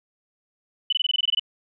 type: tone bursts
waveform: sine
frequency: 2990 Hz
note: F#7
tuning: 17 cents sharp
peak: -18 dBFS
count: 11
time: 0.9-1.396 s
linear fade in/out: 5 ms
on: 26 ms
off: 21 ms
effects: none